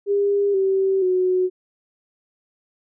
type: tone with pitch steps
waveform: sine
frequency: 403.1 / 385.1 / 367.9 Hz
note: G4 / G4 / F#4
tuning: +48 / -31 / -10 cents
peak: -16 dBFS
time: 0.06-1.5 s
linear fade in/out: 50 ms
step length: 480 ms
effects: none